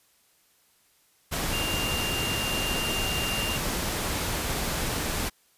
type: tone in noise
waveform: sine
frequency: 2794 Hz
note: F7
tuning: in tune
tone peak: -30 dBFS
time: 1.52-3.58 s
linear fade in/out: 20 ms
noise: pink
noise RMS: -29 dBFS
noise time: 1.31-5.3 s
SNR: -4 dB
effects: white hiss -64 dBFS RMS until 5.57 s + resampled to 32000 Hz